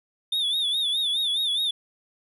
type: tone with vibrato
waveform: triangle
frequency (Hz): 3565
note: A7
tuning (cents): +22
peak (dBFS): -21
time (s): 0.32-1.71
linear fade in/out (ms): 5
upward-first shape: sine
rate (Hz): 4.8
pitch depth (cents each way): 100
effects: none